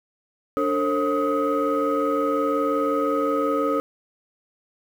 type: tone cluster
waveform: sine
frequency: 291.7 / 451.4 / 537 / 1261 Hz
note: D4 / A4 / C5 / D#6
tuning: -12 / +44 / +45 / +23 cents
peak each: -24 dBFS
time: 0.57-3.8 s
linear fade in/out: 0 ms
effects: tanh soft clip ceiling -14 dBFS + 8-bit